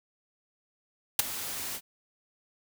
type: noise with ADSR envelope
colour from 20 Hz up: white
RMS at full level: -18 dBFS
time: 1.19-1.81 s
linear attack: 4 ms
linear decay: 13 ms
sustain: -18 dB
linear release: 60 ms
effects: none